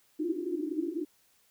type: band-pass noise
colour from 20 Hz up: white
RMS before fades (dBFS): -33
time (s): 0.19-1.05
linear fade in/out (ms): 10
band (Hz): 300 to 350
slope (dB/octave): 96
effects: white hiss -67 dBFS RMS until 1.5 s